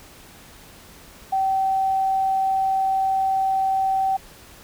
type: tone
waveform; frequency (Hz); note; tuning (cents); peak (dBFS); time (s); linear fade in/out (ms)
sine; 770; G5; -31; -18; 1.32-4.17; 10
effects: pink hiss -46 dBFS RMS until 4.63 s